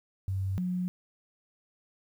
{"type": "tone pair in turn", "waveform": "sine", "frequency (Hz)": [95.8, 180.85], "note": ["G2", "F#3"], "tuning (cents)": [-39, -39], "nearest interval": "major seventh", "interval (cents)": 1100, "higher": "second", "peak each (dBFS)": -28, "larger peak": "neither", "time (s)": [[0.28, 0.58], [0.58, 0.88]], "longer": "neither", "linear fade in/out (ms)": 0, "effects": ["10-bit"]}